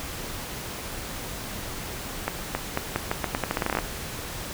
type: accelerating click train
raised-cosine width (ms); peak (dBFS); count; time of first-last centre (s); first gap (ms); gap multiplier
0.5; -9; 17; 2.28-3.788; 270; 0.83
effects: pink hiss -35 dBFS RMS until 4.53 s